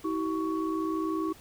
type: tone cluster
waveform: sine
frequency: 321.6 / 381.7 / 1117 Hz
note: E4 / G4 / C#6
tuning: -43 / -46 / +13 cents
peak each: -29 / -34 / -35 dBFS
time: 0.04-1.33 s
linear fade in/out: 10 ms
effects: pink hiss -53 dBFS RMS until 1.4 s